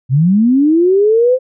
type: linear sweep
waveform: sine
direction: up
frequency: 121.8 to 523.3 Hz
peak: -7 dBFS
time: 0.09-1.39 s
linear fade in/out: 50 ms
effects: none